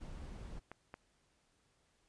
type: noise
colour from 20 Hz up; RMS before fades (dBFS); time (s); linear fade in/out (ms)
brown; -47; 0-0.6; 20
type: clicks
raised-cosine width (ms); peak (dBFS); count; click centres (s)
0.5; -32; 2; 0.716 / 0.941
effects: pink hiss -75 dBFS RMS until 2.08 s + resampled to 22050 Hz